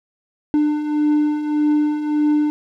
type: beating tone pair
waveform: triangle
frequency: 297.7 / 299.4 Hz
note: D4 / D4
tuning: +24 / +33 cents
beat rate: 1.7 Hz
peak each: -21 / -14 dBFS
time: 0.54-2.5 s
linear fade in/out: 0 ms
effects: none